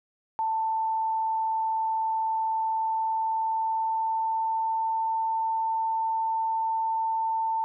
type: tone with pitch glide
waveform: sine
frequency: 888 to 894.2 Hz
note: A5 to A5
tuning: +16 to +28 cents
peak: -24 dBFS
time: 0.39-7.64 s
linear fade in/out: 0 ms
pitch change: +12 cents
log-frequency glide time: 2.65-5.07 s
effects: none